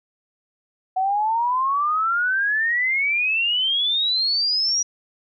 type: exponential sweep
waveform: sine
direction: up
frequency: 740 to 5810 Hz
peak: -18 dBFS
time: 0.96-4.83 s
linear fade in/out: 10 ms
effects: none